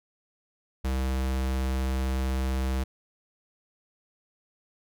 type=tone; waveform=square; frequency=65.41 Hz; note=C2; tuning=in tune; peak=-26 dBFS; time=0.84-2.84 s; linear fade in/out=10 ms; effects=none